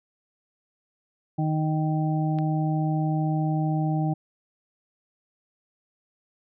harmonic tone, 155.56 Hz, D#3, in tune, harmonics 1 / 2 / 4 / 5, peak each -23 / -29 / -37 / -32 dBFS, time 1.38-4.14 s, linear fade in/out 10 ms
click, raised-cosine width 0.3 ms, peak -25 dBFS, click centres 2.387 s
effects none

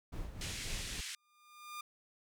brown noise with tremolo, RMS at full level -41 dBFS, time 0.12-1.01 s, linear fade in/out 10 ms, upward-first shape sine, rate 3.7 Hz, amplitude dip 55%
pink band-pass noise, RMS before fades -44 dBFS, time 0.41-1.15 s, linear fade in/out 2 ms, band 1900 to 9400 Hz, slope 24 dB/octave
sawtooth tone with exponential growth, 1206 Hz, D6, 46 cents sharp, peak -37 dBFS, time 1.12-1.81 s, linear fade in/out 5 ms, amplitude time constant 150 ms
effects none

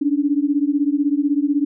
sine beating tone pair, 281.6 / 297.6 Hz, C#4 / D4, +27 / +23 cents, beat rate 16 Hz, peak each -18 / -19 dBFS, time 0.01-1.65 s, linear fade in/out 10 ms, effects none

